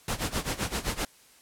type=noise with tremolo; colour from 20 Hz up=pink; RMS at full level=-28 dBFS; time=0.08-1.05 s; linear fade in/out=2 ms; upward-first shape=sine; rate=7.7 Hz; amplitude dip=85%; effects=white hiss -57 dBFS RMS until 1.41 s + low-pass 12000 Hz 12 dB/octave